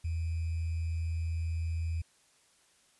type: tone with sample-and-hold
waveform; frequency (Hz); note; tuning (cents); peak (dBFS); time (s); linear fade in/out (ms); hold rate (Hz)
sine; 82.41; E2; 0; -30; 0.04-2.02; 10; 2450
effects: white hiss -66 dBFS RMS until 2.99 s + resampled to 24000 Hz